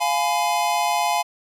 square chord, F diminished, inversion none, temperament just, 698.5 / 838.1 / 1005.8 Hz, F5 / Ab5 / Cb6, 0 / +16 / +31 cents, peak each -24 / -23 / -26 dBFS, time 0-1.23 s, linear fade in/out 20 ms, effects resampled to 32000 Hz

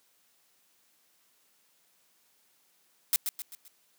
blue noise with echo, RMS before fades -24 dBFS, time 3.13-3.16 s, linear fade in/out 0 ms, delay 130 ms, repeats 4, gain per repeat -7 dB, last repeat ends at 3.68 s, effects white hiss -68 dBFS RMS until 3.98 s + high-pass 150 Hz 12 dB/octave

